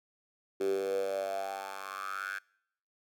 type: tone with high-pass filter sweep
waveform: 10% pulse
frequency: 97.1 Hz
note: G2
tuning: 16 cents flat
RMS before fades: -35 dBFS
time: 0.6-2.39 s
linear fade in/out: 10 ms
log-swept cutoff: 360 to 1600 Hz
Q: 8.3
effects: noise-tail reverb RT60 0.7 s tail -24 dB re dry